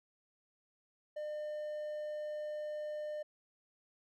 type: tone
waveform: triangle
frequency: 603 Hz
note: D5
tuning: 46 cents sharp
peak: -36 dBFS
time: 1.16-3.23 s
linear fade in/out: 10 ms
effects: none